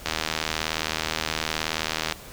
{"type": "click train", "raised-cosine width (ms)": 0.2, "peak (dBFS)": -7, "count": 164, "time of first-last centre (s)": [0.06, 2.123], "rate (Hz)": 79, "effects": ["pink hiss -43 dBFS RMS until 2.32 s"]}